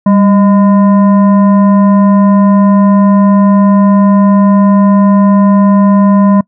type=tone with frequency modulation; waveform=sine; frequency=197.5 Hz; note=G3; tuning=13 cents sharp; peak=-3 dBFS; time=0.06-6.41 s; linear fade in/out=5 ms; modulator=817 Hz; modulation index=0.5; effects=noise-tail reverb RT60 0.1 s tail -25 dB re dry